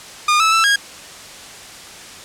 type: tone with pitch steps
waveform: sawtooth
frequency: 1216 / 1307 / 1327 / 1635 Hz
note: D#6 / E6 / E6 / G#6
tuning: -40 / -15 / +11 / -28 cents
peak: -8 dBFS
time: 0.28-0.76 s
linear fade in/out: 5 ms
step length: 120 ms
effects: white hiss -36 dBFS RMS until 2.24 s + low-pass 8000 Hz 12 dB/octave